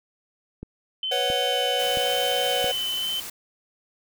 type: click train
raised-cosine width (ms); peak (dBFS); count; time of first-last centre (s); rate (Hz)
3; -22; 4; 0.63-2.643; 1.49
type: tone with vibrato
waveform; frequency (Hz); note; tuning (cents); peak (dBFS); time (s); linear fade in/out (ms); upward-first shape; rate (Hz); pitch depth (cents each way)
sine; 3052; G7; -47; -25; 1.03-3.2; 2; square; 1; 8
type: chord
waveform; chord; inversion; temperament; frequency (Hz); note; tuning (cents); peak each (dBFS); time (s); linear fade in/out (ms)
square; B suspended second; none; equal; 493.9 / 554.4 / 740; B4 / C#5 / F#5; 0 / 0 / 0; -29; 1.11-2.72; 10
type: noise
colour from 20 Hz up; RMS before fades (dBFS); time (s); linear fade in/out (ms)
white; -36; 1.79-3.3; 5
effects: none